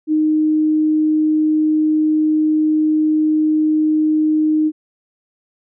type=tone; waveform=sine; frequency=309.1 Hz; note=D#4; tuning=11 cents flat; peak=-12 dBFS; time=0.07-4.72 s; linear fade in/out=50 ms; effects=none